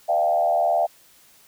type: tone with frequency modulation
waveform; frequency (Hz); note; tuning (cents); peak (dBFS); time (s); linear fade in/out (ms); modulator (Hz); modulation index
sine; 690; F5; -21; -17; 0.08-0.87; 20; 78.8; 1.1
effects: white hiss -54 dBFS RMS until 1.47 s